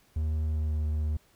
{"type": "tone with pitch glide", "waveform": "triangle", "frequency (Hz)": [77.7, 76.37], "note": ["D#2", "D#2"], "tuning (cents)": [-2, -32], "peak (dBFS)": -24, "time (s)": [0.16, 1.17], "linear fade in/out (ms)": 5, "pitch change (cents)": -30, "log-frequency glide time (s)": [0.47, 0.78], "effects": ["pink hiss -64 dBFS RMS until 1.35 s"]}